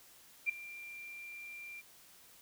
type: tone with ADSR envelope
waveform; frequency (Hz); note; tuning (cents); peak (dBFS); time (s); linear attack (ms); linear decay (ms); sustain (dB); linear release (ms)
sine; 2375; D7; +19; -26; 0.46-1.82; 33; 6; -19; 29
effects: white hiss -60 dBFS RMS until 2.41 s